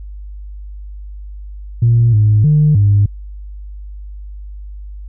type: tone with pitch steps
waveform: sine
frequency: 117.1 / 106.2 / 150.7 / 101.7 Hz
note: A#2 / G#2 / D3 / G#2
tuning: +8 / +39 / +45 / -36 cents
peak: -6 dBFS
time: 1.82-3.06 s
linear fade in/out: 5 ms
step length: 310 ms
effects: tanh soft clip ceiling -3 dBFS + added 50 Hz sine -27 dBFS peak until 5.08 s